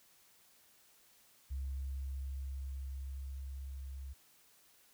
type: tone with level ramp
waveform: sine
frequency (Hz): 67.5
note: C#2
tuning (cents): -45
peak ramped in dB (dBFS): -35 to -42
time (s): 1.5-4.14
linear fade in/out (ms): 20
effects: tanh soft clip ceiling -33 dBFS + white hiss -66 dBFS RMS until 4.93 s